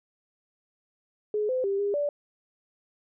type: tone with pitch steps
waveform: sine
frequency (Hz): 421.7 / 512 / 395.3 / 405.4 / 581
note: G#4 / C5 / G4 / G#4 / D5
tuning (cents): +26 / -38 / +15 / -42 / -19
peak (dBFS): -24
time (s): 1.34-2.09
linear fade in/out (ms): 2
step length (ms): 150
effects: none